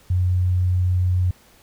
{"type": "tone", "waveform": "sine", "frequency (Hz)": 90.7, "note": "F#2", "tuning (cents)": -34, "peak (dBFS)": -16, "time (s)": [0.1, 1.31], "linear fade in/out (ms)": 5, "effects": ["pink hiss -53 dBFS RMS until 1.62 s"]}